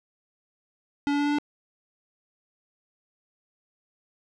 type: tone with pitch steps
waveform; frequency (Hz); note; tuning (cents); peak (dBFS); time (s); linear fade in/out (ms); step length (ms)
square; 285.8 / 287.6 / 289.5 / 291.3 / 293.2; D4 / D4 / D4 / D4 / D4; -47 / -36 / -25 / -14 / -3; -23; 1.07-1.385; 0; 63
effects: low-pass 4000 Hz 12 dB/octave